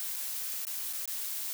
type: noise with dropouts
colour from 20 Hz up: blue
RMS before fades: -36 dBFS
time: 0-1.53 s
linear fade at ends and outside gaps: 0 ms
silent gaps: 0.161-0.165 / 0.651-0.669 / 0.928-0.933 / 1.056-1.076 s
effects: none